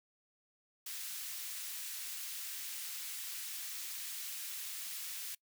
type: high-pass noise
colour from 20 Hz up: white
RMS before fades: -43 dBFS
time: 0.86-5.35 s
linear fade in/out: 5 ms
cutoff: 1900 Hz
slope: 12 dB/octave
effects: noise-tail reverb RT60 0.1 s tail -23 dB re dry